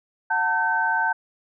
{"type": "tone cluster", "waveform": "sine", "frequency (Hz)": [735, 896, 1539], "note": ["F#5", "A5", "G6"], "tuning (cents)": [-12, 31, -32], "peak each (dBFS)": [-29, -23, -22], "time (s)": [0.3, 1.13], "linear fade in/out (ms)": 10, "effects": []}